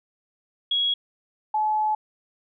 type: tone pair in turn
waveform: sine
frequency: 3322 / 857.3 Hz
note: G#7 / A5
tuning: 0 / -45 cents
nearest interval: octave + major seventh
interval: 2345 cents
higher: first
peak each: -20 dBFS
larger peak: neither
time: 0.71-0.94 / 1.54-1.95 s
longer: second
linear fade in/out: 5 ms
effects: none